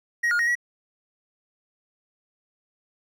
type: tone with pitch steps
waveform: triangle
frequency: 1889 / 1426 / 1876 / 1928 Hz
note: A#6 / F6 / A#6 / B6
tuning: +22 / +36 / +11 / -42 cents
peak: -18 dBFS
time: 0.23-0.554 s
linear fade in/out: 10 ms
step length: 81 ms
effects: none